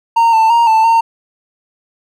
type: tone with pitch steps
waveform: triangle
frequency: 922 / 890 / 934 / 885 / 914 Hz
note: A#5 / A5 / A#5 / A5 / A#5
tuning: -19 / +20 / +3 / +10 / -34 cents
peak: -5 dBFS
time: 0.16-1.01 s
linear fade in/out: 10 ms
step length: 170 ms
effects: none